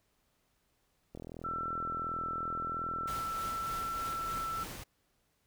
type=click train; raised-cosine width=2 ms; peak=-31 dBFS; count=80; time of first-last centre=1.15-3.058 s; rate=41.4 Hz
type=tone with vibrato; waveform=sine; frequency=1336 Hz; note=E6; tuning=23 cents sharp; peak=-34 dBFS; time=1.44-4.64 s; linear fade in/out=10 ms; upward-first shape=triangle; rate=0.91 Hz; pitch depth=8 cents each way
type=noise with tremolo; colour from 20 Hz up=pink; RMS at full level=-43 dBFS; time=3.07-4.84 s; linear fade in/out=10 ms; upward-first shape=sine; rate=3.3 Hz; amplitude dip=30%
effects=pink hiss -75 dBFS RMS until 5.46 s